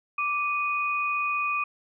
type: tone pair together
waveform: sine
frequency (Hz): 1172 / 2483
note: D6 / D#7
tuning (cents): -4 / -4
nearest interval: octave + minor second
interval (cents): 1300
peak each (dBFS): -27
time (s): 0.18-1.64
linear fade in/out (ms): 5
effects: none